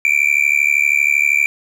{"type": "tone with amplitude modulation", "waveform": "triangle", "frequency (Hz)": 2349, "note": "D7", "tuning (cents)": 0, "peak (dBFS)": -6, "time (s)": [0.05, 1.46], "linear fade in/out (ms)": 0, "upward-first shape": "sine", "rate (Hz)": 72.7, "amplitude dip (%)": 100, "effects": []}